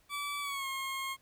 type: tone with pitch glide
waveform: 20% pulse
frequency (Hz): 1153 to 1075.8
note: D6 to C6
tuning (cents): -32 to +48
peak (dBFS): -30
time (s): 0.09-1.17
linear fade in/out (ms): 50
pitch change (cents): -120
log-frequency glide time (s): 0.41-0.67
effects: pink hiss -68 dBFS RMS until 1.21 s

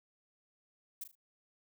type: noise with echo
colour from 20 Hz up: violet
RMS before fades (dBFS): -41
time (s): 1.01-1.04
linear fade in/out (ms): 5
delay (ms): 38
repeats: 3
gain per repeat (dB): -10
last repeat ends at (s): 1.154
effects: none

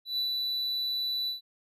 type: tone with ADSR envelope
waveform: triangle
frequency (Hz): 3968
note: B7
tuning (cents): +7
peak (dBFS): -25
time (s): 0.05-1.41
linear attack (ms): 130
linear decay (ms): 110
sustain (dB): -2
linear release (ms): 130
effects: resampled to 32000 Hz

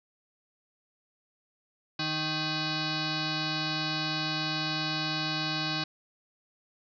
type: tone with frequency modulation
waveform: sine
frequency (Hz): 2023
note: B6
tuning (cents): +41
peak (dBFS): -28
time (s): 1.99-5.84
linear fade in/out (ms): 5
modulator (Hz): 467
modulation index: 5.9
effects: none

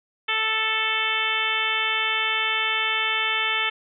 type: harmonic tone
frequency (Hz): 440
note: A4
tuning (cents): 0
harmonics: 1 / 2 / 3 / 4 / 5 / 6 / 7 / 8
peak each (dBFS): -38 / -33 / -29 / -29 / -27 / -28 / -28 / -31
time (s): 0.28-3.7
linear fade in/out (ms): 10
effects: none

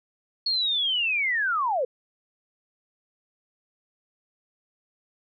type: linear sweep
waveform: sine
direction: down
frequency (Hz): 4368 to 466.2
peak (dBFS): -22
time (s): 0.46-1.85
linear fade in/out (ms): 5
effects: none

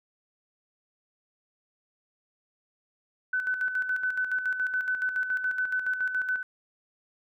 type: tone with tremolo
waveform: sine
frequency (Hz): 1508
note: F#6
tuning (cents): +32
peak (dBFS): -24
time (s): 3.33-6.43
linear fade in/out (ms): 5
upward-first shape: square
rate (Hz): 7.1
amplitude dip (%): 55
effects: none

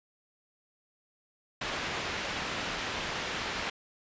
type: low-pass noise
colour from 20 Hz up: white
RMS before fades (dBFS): -35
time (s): 1.61-3.7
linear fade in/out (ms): 5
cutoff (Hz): 2900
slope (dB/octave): 12
effects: resampled to 16000 Hz

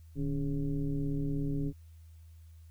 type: tone with frequency modulation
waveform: sine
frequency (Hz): 150.3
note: D3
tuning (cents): +40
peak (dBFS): -29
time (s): 0.15-1.73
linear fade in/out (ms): 50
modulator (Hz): 132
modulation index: 1.3
effects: added 81 Hz sine -50 dBFS peak until 2.7 s + white hiss -71 dBFS RMS until 2.7 s

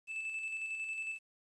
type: tone with tremolo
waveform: triangle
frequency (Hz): 2631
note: E7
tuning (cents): -4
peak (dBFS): -34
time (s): 0.07-1.19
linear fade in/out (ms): 50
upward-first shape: square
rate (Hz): 11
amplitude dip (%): 35
effects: resampled to 24000 Hz + 11-bit

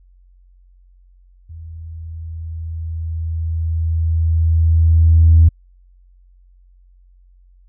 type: tone with level ramp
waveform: sine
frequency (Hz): 81.6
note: E2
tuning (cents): -17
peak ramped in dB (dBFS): -31 to -4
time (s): 1.49-5.49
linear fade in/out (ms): 10
effects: tanh soft clip ceiling -1 dBFS + added 45 Hz sine -46 dBFS peak until 7.68 s

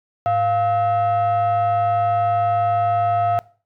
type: tone with frequency modulation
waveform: sine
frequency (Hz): 698.5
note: F5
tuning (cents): 0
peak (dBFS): -14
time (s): 0.26-3.39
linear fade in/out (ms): 0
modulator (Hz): 592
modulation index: 0.54
effects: noise-tail reverb RT60 0.4 s tail -22 dB re dry + tanh soft clip ceiling -13 dBFS

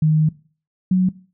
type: tone pair in turn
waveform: sine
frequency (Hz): 155.3 / 184.68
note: D#3 / F#3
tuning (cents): -3 / -3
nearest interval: minor third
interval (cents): 300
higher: second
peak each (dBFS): -12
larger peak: neither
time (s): 0.02-0.29 / 0.91-1.09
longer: first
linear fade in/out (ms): 5
effects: noise-tail reverb RT60 0.4 s tail -20 dB re dry

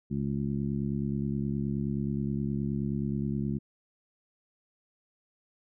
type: harmonic tone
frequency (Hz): 69.5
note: C#2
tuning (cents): +5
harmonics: 1 / 2 / 3 / 4 / 5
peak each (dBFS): -40 / -32 / -31 / -39 / -40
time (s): 0.1-3.59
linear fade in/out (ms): 20
effects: none

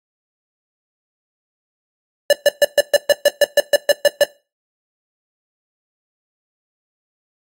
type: tone bursts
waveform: square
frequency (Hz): 579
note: D5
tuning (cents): -25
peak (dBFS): -8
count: 13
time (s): 2.3-4.237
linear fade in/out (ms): 2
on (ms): 29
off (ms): 130
effects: noise-tail reverb RT60 0.3 s tail -19 dB re dry + AAC 48 kbps

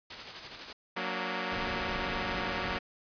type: noise with tremolo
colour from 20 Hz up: white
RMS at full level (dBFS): -39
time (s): 0.1-0.73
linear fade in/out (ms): 5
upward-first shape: sine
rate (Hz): 12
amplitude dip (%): 45
type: chord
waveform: 5% pulse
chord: Gb augmented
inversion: none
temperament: equal with one note detuned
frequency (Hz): 185 / 233.1 / 289.1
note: Gb3 / Bb3 / D4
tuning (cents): 0 / 0 / -27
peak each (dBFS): -24 / -25 / -28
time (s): 0.96-2.79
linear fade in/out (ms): 10
type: noise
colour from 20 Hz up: pink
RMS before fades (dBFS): -39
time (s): 1.52-2.77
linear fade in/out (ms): 0
effects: resampled to 11025 Hz

